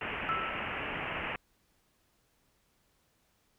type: low-pass noise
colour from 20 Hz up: white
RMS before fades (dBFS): -37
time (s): 0.01-1.36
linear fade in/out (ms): 2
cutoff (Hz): 2900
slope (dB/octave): 96
type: tone with exponential decay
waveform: sine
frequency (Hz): 1322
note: E6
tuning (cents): +5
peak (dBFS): -27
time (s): 0.29-0.94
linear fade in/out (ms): 0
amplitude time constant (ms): 140
effects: pink hiss -72 dBFS RMS until 3.58 s